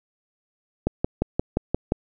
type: click train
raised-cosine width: 2 ms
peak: -7 dBFS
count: 7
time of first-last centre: 0.87-1.921 s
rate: 5.71 Hz
effects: none